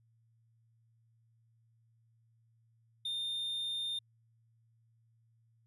triangle tone, 3628 Hz, A#7, 48 cents flat, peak -33 dBFS, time 3.05-3.99 s, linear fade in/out 5 ms, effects added 114 Hz sine -67 dBFS peak until 5.66 s + resampled to 32000 Hz

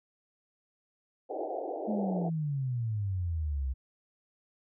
white band-pass noise, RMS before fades -36 dBFS, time 1.29-2.3 s, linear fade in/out 20 ms, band 300 to 790 Hz, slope 96 dB/octave
sine exponential sweep, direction down, 220 to 63.2 Hz, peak -29 dBFS, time 1.87-3.74 s, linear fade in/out 20 ms
effects none

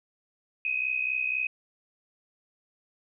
sine tone pair together, 2504 / 2568 Hz, D#7 / E7, +10 / -46 cents, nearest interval unison, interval 44 cents, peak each -28 / -30 dBFS, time 0.65-1.47 s, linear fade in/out 2 ms, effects none

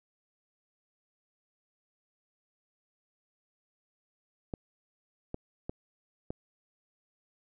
clicks, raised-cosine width 2 ms, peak -22 dBFS, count 4, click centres 4.538 / 5.344 / 5.695 / 6.305 s, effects none

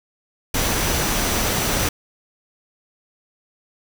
sine tone in noise, 5920 Hz, F#8, in tune, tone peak -32 dBFS, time 0.54-1.89 s, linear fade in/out 5 ms, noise pink, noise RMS -21 dBFS, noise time 0.54-1.89 s, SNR -14 dB, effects none

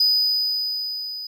triangle tone with level ramp, 4978 Hz, D#8, in tune, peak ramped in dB -13 to -29 dBFS, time 0-1.27 s, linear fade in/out 5 ms, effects none

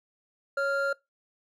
triangle tone pair together, 554.4 / 1393.3 Hz, C#5 / F6, 0 / -4 cents, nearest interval octave + major third, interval 1596 cents, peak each -26 dBFS, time 0.57-0.93 s, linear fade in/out 5 ms, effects noise-tail reverb RT60 0.2 s tail -22 dB re dry

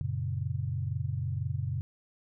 sine chord, F# major, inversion none, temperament equal, 92.5 / 116.54 / 138.59 Hz, F#2 / A#2 / C#3, 0 / 0 / 0 cents, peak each -34 dBFS, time 0.01-1.81 s, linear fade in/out 0 ms, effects none

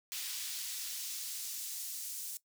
pink noise with high-pass filter sweep, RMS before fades -41 dBFS, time 0.12-2.37 s, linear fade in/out 0 ms, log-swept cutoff 3300 to 7400 Hz, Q 0.86, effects noise-tail reverb RT60 0.1 s tail -18 dB re dry

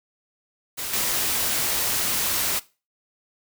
white noise with level steps, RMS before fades -30 / -24 dBFS, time 0.77-2.6 s, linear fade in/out 20 ms, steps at 0.93 s, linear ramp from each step 5 ms, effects noise-tail reverb RT60 0.3 s tail -19 dB re dry

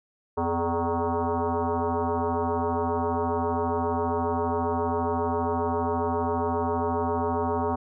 sine tone with frequency modulation, 257.2 Hz, C4, 30 cents flat, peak -23 dBFS, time 0.37-7.76 s, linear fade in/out 10 ms, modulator 169 Hz, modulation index 5, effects none

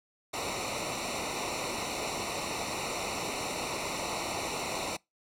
pink noise with comb filter, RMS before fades -34 dBFS, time 0.33-4.97 s, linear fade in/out 10 ms, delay 0.61 ms, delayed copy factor -0.9, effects noise-tail reverb RT60 0.2 s tail -24 dB re dry + low-pass 9000 Hz 12 dB/octave

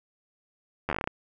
slowing click train, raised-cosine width 0.5 ms, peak -13 dBFS, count 10, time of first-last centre 0.89-1.075 s, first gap 11 ms, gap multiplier 1.15, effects none

